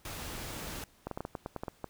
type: noise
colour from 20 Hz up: pink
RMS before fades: -41 dBFS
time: 0.05-0.84 s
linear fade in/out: 2 ms
type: clicks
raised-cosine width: 1 ms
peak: -22 dBFS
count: 11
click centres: 1.07 / 1.113 / 1.175 / 1.206 / 1.251 / 1.352 / 1.461 / 1.563 / 1.635 / 1.682 / 1.843 s
effects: pink hiss -64 dBFS RMS until 1.89 s